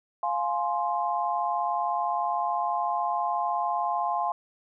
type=chord; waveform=sine; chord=F minor; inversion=none; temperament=just; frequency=698.5 / 838.1 / 1047.7 Hz; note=F5 / Ab5 / C6; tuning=0 / +16 / +2 cents; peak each=-29 dBFS; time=0.23-4.32 s; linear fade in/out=2 ms; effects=none